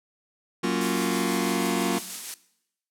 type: chord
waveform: sawtooth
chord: Gb major seventh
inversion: none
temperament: just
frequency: 185 / 231.2 / 277.5 / 346.9 Hz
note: Gb3 / Bb3 / Db4 / F4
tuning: 0 / -14 / +2 / -12 cents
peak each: -24 / -24 / -26 / -24 dBFS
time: 0.63-1.99 s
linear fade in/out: 10 ms
type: noise with tremolo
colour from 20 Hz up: blue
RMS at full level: -30 dBFS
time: 0.81-2.34 s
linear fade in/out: 0 ms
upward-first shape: triangle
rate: 6.2 Hz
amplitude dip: 35%
effects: noise-tail reverb RT60 0.8 s tail -19 dB re dry + low-pass 10000 Hz 12 dB/octave